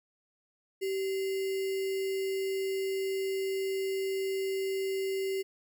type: tone with sample-and-hold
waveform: sine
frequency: 385.9 Hz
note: G4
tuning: 27 cents flat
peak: -29 dBFS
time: 0.81-5.43 s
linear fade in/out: 20 ms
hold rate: 2450 Hz
effects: none